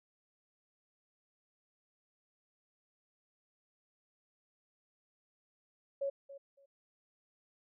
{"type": "tone with echo", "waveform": "sine", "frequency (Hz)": 554.4, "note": "C#5", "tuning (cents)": 0, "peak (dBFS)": -32, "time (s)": [6.01, 6.1], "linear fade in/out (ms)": 10, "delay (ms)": 280, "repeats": 2, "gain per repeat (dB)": -15, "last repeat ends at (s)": 6.66, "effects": []}